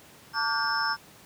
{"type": "tone cluster", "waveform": "sine", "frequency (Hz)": [898, 1153, 1429, 1580, 5280], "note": ["A5", "D6", "F6", "G6", "E8"], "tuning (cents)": [35, -32, 39, 13, 2], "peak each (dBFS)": -31, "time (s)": [0.33, 0.97], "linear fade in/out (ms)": 50, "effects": ["pink hiss -52 dBFS RMS until 1.25 s", "high-pass 100 Hz 12 dB/octave"]}